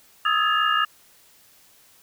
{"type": "tone cluster", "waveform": "sine", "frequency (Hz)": [1251, 1316, 1670, 1733, 2817], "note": ["D#6", "E6", "G#6", "A6", "F7"], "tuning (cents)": [9, -3, 9, -27, 14], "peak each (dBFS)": [-21, -27, -26, -28, -26], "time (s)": [0.25, 0.85], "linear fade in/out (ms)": 5, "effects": ["white hiss -55 dBFS RMS until 2.02 s"]}